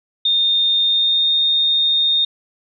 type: tone with pitch glide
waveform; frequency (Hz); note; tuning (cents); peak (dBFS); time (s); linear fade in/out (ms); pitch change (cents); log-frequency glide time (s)
sine; 3648 to 3673; A#7 to A#7; -38 to -26; -13; 0.25-2.25; 5; +12; 0.82-1.33
effects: none